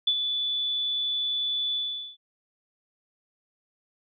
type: tone with ADSR envelope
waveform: sine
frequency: 3469 Hz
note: A7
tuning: 25 cents flat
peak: -18 dBFS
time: 0.07-2.17 s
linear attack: 6 ms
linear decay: 63 ms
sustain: -7 dB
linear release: 420 ms
effects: none